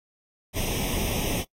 pink noise with comb filter, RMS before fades -28 dBFS, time 0.53-1.45 s, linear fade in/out 50 ms, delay 0.34 ms, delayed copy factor +0.8, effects noise-tail reverb RT60 0.1 s tail -24 dB re dry + AAC 48 kbps

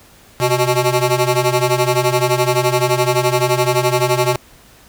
15% pulse ring-modulated tone, 247.7 Hz, B3, 5 cents sharp, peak -4 dBFS, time 0.4-4.36 s, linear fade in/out 0 ms, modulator 118 Hz, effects pink hiss -46 dBFS RMS until 4.88 s

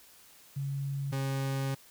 sine / 40% pulse tone pair in turn, 138.59 / 135.5 Hz, C#3 / C#3, 0 / -39 cents, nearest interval unison, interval 39 cents, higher first, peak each -31 / -29 dBFS, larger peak second, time 0.56-1.12 / 1.12-1.75 s, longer second, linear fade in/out 10 ms, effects white hiss -57 dBFS RMS until 1.9 s

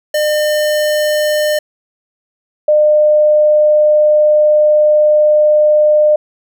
square / sine tone pair in turn, 604 / 604 Hz, D5 / D5, +48 / +48 cents, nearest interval unison, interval 0 cents, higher neither, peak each -12 / -6 dBFS, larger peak second, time 0.14-1.59 / 2.68-6.16 s, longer second, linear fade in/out 5 ms, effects none

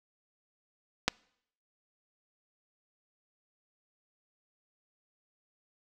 clicks, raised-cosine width 0.2 ms, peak -7 / -12 dBFS, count 2, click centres 1.08 / 1.084 s, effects noise-tail reverb RT60 0.7 s tail -26 dB re dry

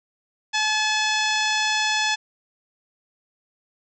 harmonic tone, 859 Hz, A5, 42 cents flat, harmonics 1 / 2 / 3 / 4 / 5 / 6 / 7 / 8 / 9, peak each -26 / -25 / -27 / -27 / -32 / -30 / -33 / -36 / -41 dBFS, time 0.53-2.16 s, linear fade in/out 20 ms, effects none

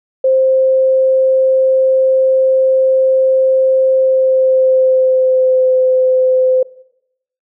sine tone with pitch glide, 525 to 514.8 Hz, C5 to C5, +6 to -28 cents, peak -8 dBFS, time 0.24-6.63 s, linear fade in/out 5 ms, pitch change -34 cents, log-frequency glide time 3.94-5.72 s, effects noise-tail reverb RT60 0.8 s tail -20 dB re dry

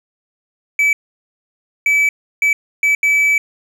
triangle tone bursts at uneven times, 2300 Hz, D7, 37 cents flat, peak -9 dBFS, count 5, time 0.79-0.93 / 1.86-2.09 / 2.42-2.53 / 2.83-2.95 / 3.03-3.38 s, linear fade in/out 2 ms, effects none

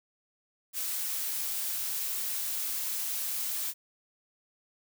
blue noise, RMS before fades -33 dBFS, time 0.73-3.74 s, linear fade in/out 50 ms, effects none

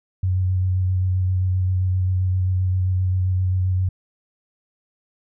sine tone with vibrato, 92.5 Hz, F#2, in tune, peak -17 dBFS, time 0.23-3.89 s, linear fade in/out 5 ms, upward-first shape square, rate 7.6 Hz, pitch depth 14 cents each way, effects none

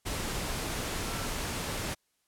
sine tone in noise, 1343 Hz, E6, 32 cents sharp, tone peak -43 dBFS, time 1.06-1.27 s, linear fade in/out 20 ms, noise pink, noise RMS -34 dBFS, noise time 0.05-1.95 s, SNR -12 dB, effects white hiss -75 dBFS RMS until 2.27 s + low-pass 12000 Hz 12 dB/octave

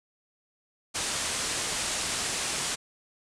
white low-pass noise, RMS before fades -31 dBFS, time 0.94-2.76 s, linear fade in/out 20 ms, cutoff 9500 Hz, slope 48 dB/octave, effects none

